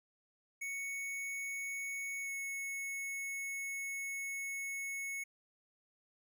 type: tone with pitch glide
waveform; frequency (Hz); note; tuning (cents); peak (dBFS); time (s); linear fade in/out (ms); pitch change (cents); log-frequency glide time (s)
square; 2219 to 2200; C#7 to C#7; +1 to -14; -39; 0.61-5.24; 10; -15; 2.22-2.3
effects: none